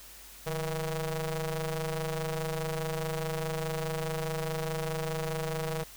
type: ring-modulated tone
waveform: sawtooth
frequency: 162.7 Hz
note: E3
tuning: 22 cents flat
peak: -24 dBFS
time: 0.46-5.84 s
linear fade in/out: 10 ms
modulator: 313 Hz
effects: added 50 Hz sine -56 dBFS peak until 5.96 s + white hiss -50 dBFS RMS until 5.96 s